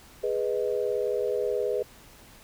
sine chord, G# minor, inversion none, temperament equal, 415.3 / 493.9 / 622.3 Hz, G#4 / B4 / D#5, 0 / 0 / 0 cents, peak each -28 / -28 / -33 dBFS, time 0.23-1.83 s, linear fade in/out 10 ms, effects pink hiss -52 dBFS RMS until 2.43 s

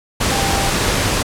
sine tone in noise, 789 Hz, G5, 11 cents sharp, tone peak -22 dBFS, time 0.31-0.71 s, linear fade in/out 10 ms, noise pink, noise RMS -17 dBFS, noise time 0.2-1.23 s, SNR -8 dB, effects low-pass 10000 Hz 12 dB/octave

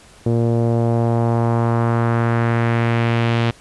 sawtooth tone with low-pass filter sweep, 116.54 Hz, A#2, in tune, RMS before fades -17 dBFS, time 0.26-3.51 s, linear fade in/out 5 ms, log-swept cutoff 450 to 3300 Hz, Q 1.6, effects pink hiss -46 dBFS RMS until 3.6 s + resampled to 24000 Hz

